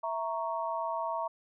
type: chord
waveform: sine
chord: A# diminished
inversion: second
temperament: equal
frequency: 659.3 / 932.3 / 1108.7 Hz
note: E5 / A#5 / C#6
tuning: 0 / 0 / 0 cents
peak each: -35 / -34 / -37 dBFS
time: 0.03-1.28 s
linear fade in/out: 10 ms
effects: none